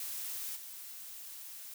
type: noise with level steps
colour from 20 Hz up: blue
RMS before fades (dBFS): -40 / -47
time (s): 0-1.74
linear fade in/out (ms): 2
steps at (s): 0.55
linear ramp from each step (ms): 20
effects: none